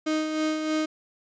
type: tone with tremolo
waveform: 35% pulse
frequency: 311.1 Hz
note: D#4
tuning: in tune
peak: -21 dBFS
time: 0.06-0.86 s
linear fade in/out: 10 ms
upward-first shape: sine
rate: 3.2 Hz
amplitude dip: 45%
effects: resampled to 16000 Hz